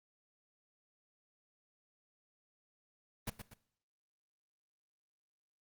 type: noise with echo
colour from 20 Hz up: pink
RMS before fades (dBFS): -38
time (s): 3.27-3.3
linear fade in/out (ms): 5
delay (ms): 120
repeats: 2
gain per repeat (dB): -8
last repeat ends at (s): 3.54
effects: noise-tail reverb RT60 0.6 s tail -18 dB re dry + Opus 24 kbps